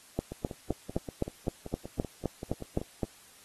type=two click trains; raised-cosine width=2 ms; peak=-24 / -15 dBFS; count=14 / 12; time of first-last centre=0.32-2.815 / 0.19-3.032 s; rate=5.21 / 3.87 Hz; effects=white hiss -56 dBFS RMS until 3.44 s + AAC 32 kbps